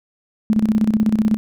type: tone with tremolo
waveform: sine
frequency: 216.5 Hz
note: A3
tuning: 28 cents flat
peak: -11 dBFS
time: 0.5-1.37 s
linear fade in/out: 0 ms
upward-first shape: square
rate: 16 Hz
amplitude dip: 70%
effects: none